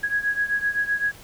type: beating tone pair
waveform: sine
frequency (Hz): 1658 / 1665.8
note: G#6 / G#6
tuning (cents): -3 / +5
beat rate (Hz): 7.8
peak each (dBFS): -23 / -26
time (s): 0.03-1.12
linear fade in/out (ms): 10
effects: pink hiss -46 dBFS RMS until 1.23 s